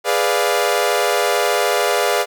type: chord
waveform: sawtooth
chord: G# diminished seventh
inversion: none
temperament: equal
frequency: 415.3 / 493.9 / 587.3 / 698.5 Hz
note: G#4 / B4 / D5 / F5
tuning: 0 / 0 / 0 / 0 cents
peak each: -17 dBFS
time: 0.04-2.26 s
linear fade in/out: 50 ms
effects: none